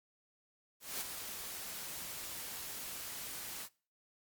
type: noise with ADSR envelope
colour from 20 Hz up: white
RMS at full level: -38 dBFS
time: 0.8-3.69 s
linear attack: 210 ms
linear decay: 15 ms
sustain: -6 dB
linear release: 55 ms
effects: noise-tail reverb RT60 0.4 s tail -23 dB re dry + Opus 48 kbps